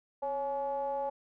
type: ring-modulated tone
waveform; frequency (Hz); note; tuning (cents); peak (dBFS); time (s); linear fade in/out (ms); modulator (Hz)
triangle; 146.83; D3; 0; -26; 0.22-1.1; 10; 700
effects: none